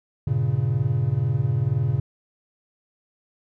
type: chord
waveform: triangle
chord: G diminished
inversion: none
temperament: equal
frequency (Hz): 98 / 116.54 / 138.59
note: G2 / Bb2 / Db3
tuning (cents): 0 / 0 / 0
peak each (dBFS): -26 / -21 / -21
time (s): 0.27-2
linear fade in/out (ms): 5
effects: none